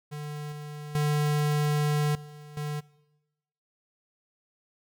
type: tone with level steps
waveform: square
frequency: 148.7 Hz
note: D3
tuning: 22 cents sharp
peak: -35 / -38 / -24 / -44 / -31 dBFS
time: 0.11-2.81 s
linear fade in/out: 20 ms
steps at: 0.52 / 0.95 / 2.15 / 2.57 s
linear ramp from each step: 2 ms
effects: noise-tail reverb RT60 1.0 s tail -21 dB re dry